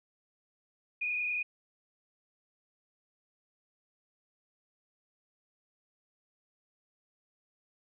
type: tone with frequency modulation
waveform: sine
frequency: 2462 Hz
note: D#7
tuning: 19 cents flat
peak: -30 dBFS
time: 1.01-1.43 s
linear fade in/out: 10 ms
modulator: 29.3 Hz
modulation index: 1.7
effects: none